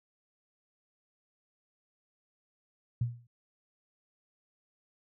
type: tone with exponential decay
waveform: sine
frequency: 119.2 Hz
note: A#2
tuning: 39 cents sharp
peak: -24 dBFS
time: 3.01-3.27 s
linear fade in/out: 5 ms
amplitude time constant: 56 ms
effects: none